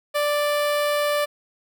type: tone with notch filter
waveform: sawtooth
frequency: 587.3 Hz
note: D5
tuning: in tune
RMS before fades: -22 dBFS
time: 0.14-1.26 s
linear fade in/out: 20 ms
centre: 6500 Hz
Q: 1.9
effects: none